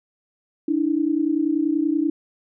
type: tone pair together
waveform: sine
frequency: 292.5 / 322.9 Hz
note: D4 / E4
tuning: -7 / -36 cents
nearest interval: major second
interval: 171 cents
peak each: -21 dBFS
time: 0.68-2.1 s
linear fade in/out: 5 ms
effects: none